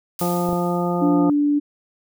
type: noise with exponential decay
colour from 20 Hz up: blue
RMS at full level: -29 dBFS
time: 0.19-1.34 s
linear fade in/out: 1 ms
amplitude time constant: 250 ms
type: harmonic tone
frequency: 175.2 Hz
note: F3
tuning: 6 cents sharp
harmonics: 1 / 2 / 3 / 4 / 5 / 7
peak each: -22 / -25 / -27 / -28 / -29 / -30 dBFS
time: 0.21-1.3 s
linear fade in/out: 2 ms
type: clicks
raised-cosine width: 2 ms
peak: -18 dBFS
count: 2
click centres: 0.49 / 0.53 s
type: tone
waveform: sine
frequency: 291.3 Hz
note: D4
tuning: 14 cents flat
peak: -15 dBFS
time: 1.01-1.6 s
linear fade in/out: 20 ms
effects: none